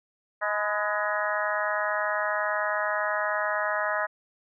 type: harmonic tone with a mistuned harmonic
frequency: 209.5 Hz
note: G#3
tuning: 15 cents sharp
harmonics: 3 / 4 / 5 / 6 / 7 / 8 / 9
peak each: -30 / -35 / -33 / -32 / -34 / -32 / -34 dBFS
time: 0.41-4.07 s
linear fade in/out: 20 ms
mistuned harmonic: 5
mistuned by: -55 cents
effects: none